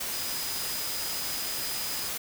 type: tone in noise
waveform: sine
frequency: 4978 Hz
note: D#8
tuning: in tune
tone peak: -37 dBFS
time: 0.12-2.09 s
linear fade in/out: 10 ms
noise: white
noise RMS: -33 dBFS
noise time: 0-2.18 s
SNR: -7 dB
effects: none